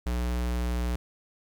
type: tone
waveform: square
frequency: 60.4 Hz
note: B1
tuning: 38 cents flat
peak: -27 dBFS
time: 0.06-0.96 s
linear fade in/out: 5 ms
effects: 11-bit